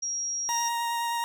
sine tone, 5650 Hz, F8, 19 cents sharp, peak -28 dBFS, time 0.02-0.69 s, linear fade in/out 10 ms
40% pulse tone with vibrato, 937 Hz, A#5, 9 cents sharp, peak -26 dBFS, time 0.49-1.24 s, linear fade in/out 0 ms, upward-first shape sine, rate 9.6 Hz, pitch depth 11 cents each way
effects none

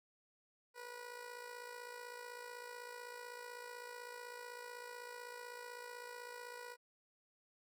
15% pulse tone with amplitude modulation, 486.7 Hz, B4, 25 cents flat, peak -39 dBFS, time 0.74-6.77 s, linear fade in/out 50 ms, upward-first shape sine, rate 55.9 Hz, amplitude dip 60%, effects none

